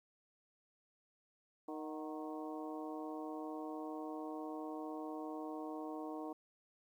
harmonic tone with a mistuned harmonic, 155.56 Hz, D#3, in tune, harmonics 2 / 3 / 4 / 5 / 6 / 7, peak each -44 / -49 / -51 / -50 / -53 / -54 dBFS, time 1.68-6.33 s, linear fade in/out 5 ms, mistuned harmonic 5, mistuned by -62 cents, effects 12-bit

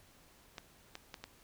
clicks, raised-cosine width 0.2 ms, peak -26 dBFS, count 4, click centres 0.582 / 0.954 / 1.142 / 1.24 s, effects pink hiss -63 dBFS RMS until 1.43 s

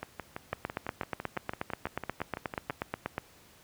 two click trains, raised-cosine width 0.5 ms, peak -16 / -21 dBFS, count 23 / 17, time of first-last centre 0.53-3.181 / 0.03-2.706 s, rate 8.3 / 5.98 Hz, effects pink hiss -58 dBFS RMS until 3.63 s + high-pass 60 Hz 12 dB/octave

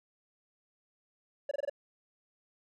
triangle tone bursts, 569 Hz, C#5, 45 cents sharp, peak -28 dBFS, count 5, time 1.49-1.697 s, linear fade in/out 5 ms, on 23 ms, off 23 ms, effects none

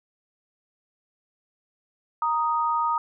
sine tone pair together, 933.6 / 1244.5 Hz, A#5 / D#6, +2 / 0 cents, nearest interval perfect fourth, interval 498 cents, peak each -24 dBFS, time 2.22-2.98 s, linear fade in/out 2 ms, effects none

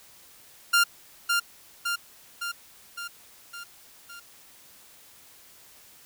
sawtooth tone with echo, 1396.9 Hz, F6, in tune, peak -14 dBFS, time 0.73-0.84 s, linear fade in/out 10 ms, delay 560 ms, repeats 6, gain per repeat -4 dB, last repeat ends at 4.2 s, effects white hiss -53 dBFS RMS until 6.05 s

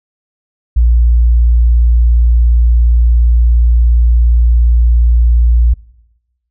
sine tone, 58.6 Hz, A#1, 10 cents sharp, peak -4 dBFS, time 0.76-5.74 s, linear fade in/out 10 ms, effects noise-tail reverb RT60 1.0 s tail -23 dB re dry + tanh soft clip ceiling -1 dBFS

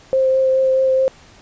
sine tone with vibrato, 526 Hz, C5, 9 cents sharp, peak -12 dBFS, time 0.13-1.08 s, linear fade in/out 0 ms, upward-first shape triangle, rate 4.7 Hz, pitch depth 12 cents each way, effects pink hiss -46 dBFS RMS until 1.41 s + resampled to 16000 Hz

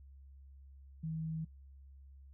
sine tone, 160 Hz, D#3, 49 cents sharp, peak -36 dBFS, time 1.03-1.45 s, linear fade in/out 10 ms, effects noise-tail reverb RT60 0.1 s tail -20 dB re dry + added 68 Hz sine -53 dBFS peak until 2.33 s

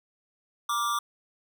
square tone with amplitude modulation, 1174.7 Hz, D6, in tune, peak -23 dBFS, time 0.69-0.99 s, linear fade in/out 5 ms, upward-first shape sine, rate 224 Hz, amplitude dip 70%, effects none

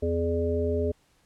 harmonic tone with a mistuned harmonic, 83.9 Hz, E2, 31 cents sharp, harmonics 1 / 3 / 5 / 7, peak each -28 / -32 / -27 / -32 dBFS, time 0.02-0.92 s, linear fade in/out 10 ms, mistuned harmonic 7, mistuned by +18 cents, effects pink hiss -65 dBFS RMS until 1.25 s + low-pass 11000 Hz 12 dB/octave

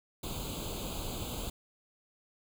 pink noise with comb filter, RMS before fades -38 dBFS, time 0.23-1.5 s, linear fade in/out 5 ms, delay 0.27 ms, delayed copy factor +1, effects none

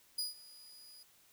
sawtooth tone with ADSR envelope, 4917 Hz, D#8, 21 cents flat, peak -30 dBFS, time 0.18-1.03 s, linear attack 7 ms, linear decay 150 ms, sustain -21 dB, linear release 4 ms, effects white hiss -66 dBFS RMS until 1.32 s

